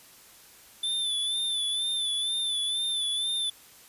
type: tone with vibrato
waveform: square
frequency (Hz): 3520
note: A7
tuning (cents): 0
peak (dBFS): -27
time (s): 0.83-3.5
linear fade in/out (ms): 5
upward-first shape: sine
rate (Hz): 2.1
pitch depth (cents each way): 48
effects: white hiss -53 dBFS RMS until 3.88 s + resampled to 32000 Hz